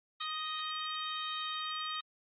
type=harmonic tone; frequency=623 Hz; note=D#5; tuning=2 cents sharp; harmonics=2 / 3 / 4 / 5 / 6 / 7; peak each=-39 / -46 / -48 / -43 / -41 / -53 dBFS; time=0.2-2.01 s; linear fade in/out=10 ms; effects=Opus 32 kbps